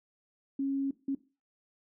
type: tone bursts at uneven times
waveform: sine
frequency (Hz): 274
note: C#4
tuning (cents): -20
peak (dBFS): -28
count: 2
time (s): 0.59-0.91 / 1.08-1.15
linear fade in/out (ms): 5
effects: noise-tail reverb RT60 0.3 s tail -17 dB re dry